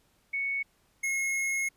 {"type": "tone pair in turn", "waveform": ["sine", "square"], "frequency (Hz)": [2217, 2165], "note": ["C#7", "C#7"], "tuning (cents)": [0, -41], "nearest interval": "unison", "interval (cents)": 41, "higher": "first", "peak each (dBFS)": -28, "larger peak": "neither", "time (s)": [[0.33, 0.63], [1.03, 1.69]], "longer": "second", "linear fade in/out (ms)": 10, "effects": ["pink hiss -68 dBFS RMS until 1.76 s", "resampled to 32000 Hz"]}